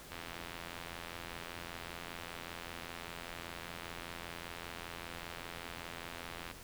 click train, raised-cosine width 0.3 ms, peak -27 dBFS, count 545, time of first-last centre 0.12-6.512 s, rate 85.1 Hz, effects pink hiss -52 dBFS RMS until 6.63 s

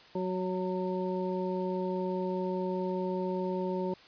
harmonic tone with a mistuned harmonic, 185 Hz, F#3, in tune, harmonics 1 / 2 / 3 / 5, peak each -34 / -33 / -37 / -39 dBFS, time 0.15-3.94 s, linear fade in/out 5 ms, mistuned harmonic 5, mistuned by -24 cents, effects white hiss -55 dBFS RMS until 4.07 s + resampled to 11025 Hz

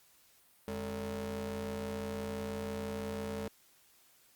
30% pulse ring-modulated tone, 120 Hz, B2, 49 cents flat, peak -31 dBFS, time 0.68-3.48 s, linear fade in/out 0 ms, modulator 327 Hz, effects white hiss -65 dBFS RMS until 4.35 s + Opus 48 kbps

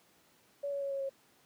sine tone with pitch steps, 567 / 561.1 / 555.3 / 549.6 / 543.9 Hz, C#5 / C#5 / C#5 / C#5 / C#5, +39 / +21 / +3 / -15 / -33 cents, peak -33 dBFS, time 0.63-1.095 s, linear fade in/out 10 ms, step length 93 ms, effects pink hiss -66 dBFS RMS until 1.45 s + high-pass 150 Hz 12 dB/octave

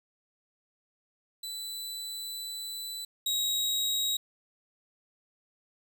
sawtooth tone pair in turn, 3986 / 3811 Hz, B7 / A#7, +15 / +38 cents, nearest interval minor second, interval 77 cents, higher first, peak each -33 / -24 dBFS, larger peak second, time 1.43-3.05 / 3.26-4.17 s, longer first, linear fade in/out 5 ms, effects none

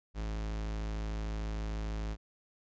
45% pulse tone, 53.4 Hz, G#1, 49 cents sharp, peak -34 dBFS, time 0.14-2.17 s, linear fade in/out 50 ms, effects resampled to 16000 Hz

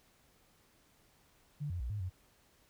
sine tone with pitch steps, 146.6 / 88.2 / 60.1 / 104 / 91.7 Hz, D3 / F2 / B1 / G#2 / F#2, -3 / +18 / -46 / +3 / -15 cents, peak -35 dBFS, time 1.6-2.1 s, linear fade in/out 20 ms, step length 100 ms, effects pink hiss -68 dBFS RMS until 2.69 s

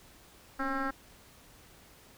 sine tone with frequency modulation, 808 Hz, G#5, 48 cents flat, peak -28 dBFS, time 0.59-0.91 s, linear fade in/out 10 ms, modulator 266 Hz, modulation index 3.2, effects tanh soft clip ceiling -27 dBFS + pink hiss -57 dBFS RMS until 2.17 s

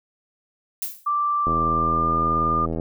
violet noise with exponential decay, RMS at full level -24 dBFS, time 0.82-1.1 s, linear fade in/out 2 ms, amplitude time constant 60 ms
sine tone with pitch glide, 1174.7 to 1204.2 Hz, D6 to D6, 0 to +43 cents, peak -19 dBFS, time 1.06-2.66 s, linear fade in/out 10 ms, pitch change +43 cents, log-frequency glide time 1.47-2.13 s
click train, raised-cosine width 2 ms, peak -14 dBFS, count 109, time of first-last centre 1.47-2.798 s, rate 81.3 Hz
effects none

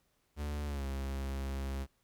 45% pulse tone with pitch glide, 73.42 to 67.72 Hz, D2 to C#2, 0 to -40 cents, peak -35 dBFS, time 0.36-1.87 s, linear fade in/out 50 ms, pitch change -140 cents, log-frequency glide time 0.65-0.86 s, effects pink hiss -75 dBFS RMS until 2.03 s

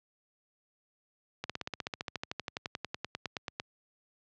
slowing click train, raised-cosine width 0.2 ms, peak -17 dBFS, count 27, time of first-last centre 1.44-3.599 s, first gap 56 ms, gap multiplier 1.03, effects high-pass 80 Hz 12 dB/octave + low-pass 5000 Hz 12 dB/octave

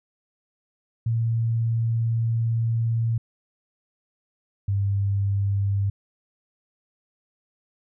sine tone pair in turn, 114.7 / 99.54 Hz, A#2 / G2, -28 / +27 cents, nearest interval major second, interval 245 cents, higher first, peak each -20 dBFS, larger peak neither, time 1.06-3.18 / 4.68-5.9 s, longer first, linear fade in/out 5 ms, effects none

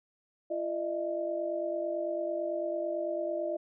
sine tone cluster, 341.7 / 606 / 655 Hz, F4 / D#5 / E5, -38 / -46 / -11 cents, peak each -36 / -32 / -38 dBFS, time 0.5-3.57 s, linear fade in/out 10 ms, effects none

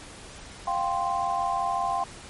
sine chord, F suspended second, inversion none, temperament equal, 698.5 / 784 / 1046.5 Hz, F5 / G5 / C6, 0 / 0 / 0 cents, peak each -29 / -28 / -28 dBFS, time 0.67-2.04 s, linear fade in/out 5 ms, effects pink hiss -44 dBFS RMS until 2.29 s + MP3 48 kbps

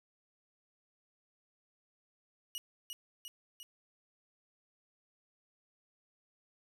sawtooth tone with echo, 2900 Hz, F#7, 35 cents flat, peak -35 dBFS, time 2.55-2.58 s, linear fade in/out 0 ms, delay 350 ms, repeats 3, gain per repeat -3 dB, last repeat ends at 3.63 s, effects none

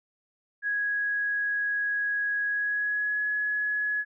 sine tone with pitch glide, 1661.2 to 1689.3 Hz, G#6 to G#6, 0 to +29 cents, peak -25 dBFS, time 0.62-4.05 s, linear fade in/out 50 ms, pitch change +29 cents, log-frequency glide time 2.46-3.24 s, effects none

